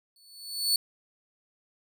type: tone with exponential growth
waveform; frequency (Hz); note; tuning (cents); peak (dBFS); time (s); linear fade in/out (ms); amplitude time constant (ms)
sawtooth; 4448; C#8; +5; -17; 0.16-0.76; 2; 130
effects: none

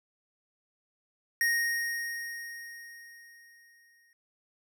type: tone with exponential decay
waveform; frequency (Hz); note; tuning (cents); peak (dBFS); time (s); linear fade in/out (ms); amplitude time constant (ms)
square; 1864.7; A#6; 0; -24; 1.41-4.13; 1; 590
effects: none

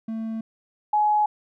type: tone pair in turn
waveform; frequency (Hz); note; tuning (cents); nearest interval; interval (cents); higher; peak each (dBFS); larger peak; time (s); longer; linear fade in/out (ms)
triangle / sine; 223.2 / 842.7; A3 / G#5; +25 / +25; octave + major seventh; 2300; second; -25 / -17; second; 0.08-0.41 / 0.93-1.26; neither; 5
effects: none

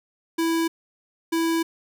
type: tone pair in turn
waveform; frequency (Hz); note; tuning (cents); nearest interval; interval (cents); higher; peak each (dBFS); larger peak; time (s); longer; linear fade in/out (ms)
square; 329.6 / 329.6; E4 / E4; 0 / 0; unison; 0; neither; -21; neither; 0.38-0.68 / 1.32-1.63; second; 10
effects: none

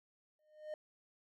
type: tone with exponential growth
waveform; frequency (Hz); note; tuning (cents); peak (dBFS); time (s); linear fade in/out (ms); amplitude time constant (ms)
triangle; 612; D#5; -29; -36; 0.39-0.74; 2; 74
effects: none

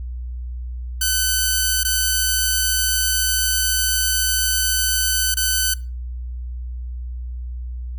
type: tone with dropouts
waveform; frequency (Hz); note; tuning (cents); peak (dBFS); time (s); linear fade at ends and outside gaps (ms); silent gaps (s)
5% pulse; 1514; F#6; +39; -6; 1.01-5.74; 5; 1.834-1.848 / 5.343-5.369
effects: noise-tail reverb RT60 0.3 s tail -20 dB re dry + added 61 Hz sine -26 dBFS peak until 7.98 s

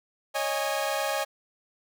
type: chord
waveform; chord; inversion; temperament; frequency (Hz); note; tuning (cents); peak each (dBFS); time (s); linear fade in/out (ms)
sawtooth; C# suspended second; none; equal with one note detuned; 554.4 / 622.3 / 822; C#5 / D#5 / G#5; 0 / 0 / -18; -27; 0.34-1.25; 20
effects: none

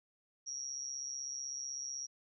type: tone with amplitude modulation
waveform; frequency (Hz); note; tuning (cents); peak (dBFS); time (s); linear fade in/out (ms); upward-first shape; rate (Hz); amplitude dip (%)
sine; 5680; F8; +28; -35; 0.46-2.07; 20; sine; 136; 90
effects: none

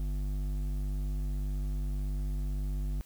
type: tone with hard clipping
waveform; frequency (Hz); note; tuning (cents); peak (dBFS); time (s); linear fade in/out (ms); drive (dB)
triangle; 49.13; G1; +5; -32; 0-3.01; 0; 14
effects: white hiss -60 dBFS RMS until 3.05 s

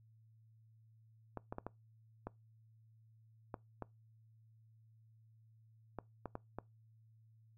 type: clicks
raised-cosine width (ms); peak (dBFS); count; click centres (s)
1; -28; 11; 1.373 / 1.525 / 1.584 / 1.666 / 2.27 / 3.542 / 3.823 / 5.987 / 6.257 / 6.354 / 6.586
effects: noise-tail reverb RT60 0.2 s tail -22 dB re dry + added 111 Hz sine -63 dBFS peak until 7.57 s

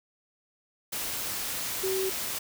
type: tone in noise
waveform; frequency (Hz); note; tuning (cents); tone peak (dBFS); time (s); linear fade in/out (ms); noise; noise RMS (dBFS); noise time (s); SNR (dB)
sine; 380.9; G4; -50; -27; 1.83-2.1; 10; white; -33; 0.92-2.39; +3
effects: none

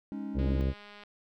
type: chord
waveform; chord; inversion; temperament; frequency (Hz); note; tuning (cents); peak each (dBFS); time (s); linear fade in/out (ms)
triangle; Ab suspended fourth; none; just; 207.7 / 276.9 / 311.5; Ab3 / Db4 / Eb4; 0 / -2 / +2; -36 / -36 / -41; 0.12-0.61; 0
type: harmonic tone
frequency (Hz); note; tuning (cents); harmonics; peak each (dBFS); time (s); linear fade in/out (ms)
66.5; C2; +29; 1 / 2 / 3 / 4 / 5 / 6 / 7 / 8 / 9; -27 / -33 / -37 / -39 / -41 / -43 / -44 / -45 / -46; 0.34-0.74; 50
type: click train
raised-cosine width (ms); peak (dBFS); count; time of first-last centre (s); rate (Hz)
0.3; -34; 134; 0.39-1.036; 206
effects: none

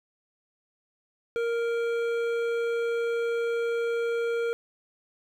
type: tone with hard clipping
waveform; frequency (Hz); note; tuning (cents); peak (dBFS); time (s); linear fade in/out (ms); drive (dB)
sine; 466.2; A#4; 0; -27; 1.36-4.53; 0; 11
effects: none

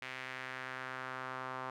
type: tone with band-pass filter sweep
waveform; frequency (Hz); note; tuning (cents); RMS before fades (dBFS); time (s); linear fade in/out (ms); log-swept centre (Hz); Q
sawtooth; 129.7; C3; -15; -43; 0.02-1.7; 2; 2200 to 1100; 2.1
effects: none

